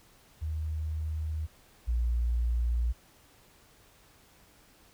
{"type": "tone pair in turn", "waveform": "sine", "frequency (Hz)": [78, 59], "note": ["D#2", "A#1"], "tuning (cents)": [5, 22], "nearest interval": "perfect fourth", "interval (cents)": 483, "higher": "first", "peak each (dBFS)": [-30, -25], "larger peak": "second", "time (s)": [[0.41, 1.47], [1.87, 2.93]], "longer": "neither", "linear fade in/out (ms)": 20, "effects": ["pink hiss -60 dBFS RMS until 4.93 s"]}